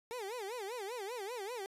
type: tone with vibrato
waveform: 30% pulse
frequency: 440 Hz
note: A4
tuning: in tune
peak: -37 dBFS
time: 0.11-1.66 s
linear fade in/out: 0 ms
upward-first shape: sine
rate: 5.1 Hz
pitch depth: 240 cents each way
effects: resampled to 32000 Hz